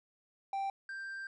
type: tone pair in turn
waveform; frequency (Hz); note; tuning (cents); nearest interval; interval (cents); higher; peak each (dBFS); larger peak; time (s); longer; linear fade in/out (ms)
triangle; 784 / 1577.1; G5 / G6; 0 / +10; octave; 1210; second; -31 / -38; first; 0.53-0.7 / 0.89-1.27; second; 2
effects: resampled to 22050 Hz